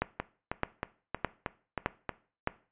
two click trains, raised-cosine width 0.5 ms, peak -12 / -16 dBFS, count 5 / 7, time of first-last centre 0.02-2.474 / 0.2-2.093 s, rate 1.63 / 3.17 Hz, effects noise-tail reverb RT60 0.4 s tail -18 dB re dry + resampled to 8000 Hz

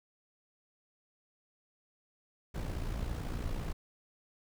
brown noise with amplitude modulation, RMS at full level -34 dBFS, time 2.54-3.73 s, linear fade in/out 10 ms, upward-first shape sine, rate 57.9 Hz, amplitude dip 55%, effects none

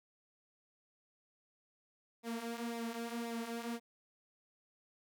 sawtooth tone with flanger, 232.7 Hz, A#3, 3 cents flat, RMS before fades -41 dBFS, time 2.23-3.8 s, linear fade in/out 50 ms, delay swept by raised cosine 0.65 to 5.35 ms, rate 1.9 Hz, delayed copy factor -0.65, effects none

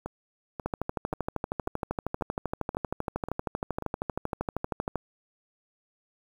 two click trains, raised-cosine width 1 ms, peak -20 / -15 dBFS, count 8 / 56, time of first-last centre 0.06-3.823 / 0.66-4.957 s, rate 1.86 / 12.8 Hz, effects 8-bit

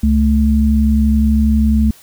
sine tone pair together, 68.7 / 218.1 Hz, C#2 / A3, -15 / -15 cents, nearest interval octave + minor sixth, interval 2000 cents, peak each -12 / -12 dBFS, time 0.03-1.91 s, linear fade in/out 5 ms, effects white hiss -44 dBFS RMS until 2.02 s

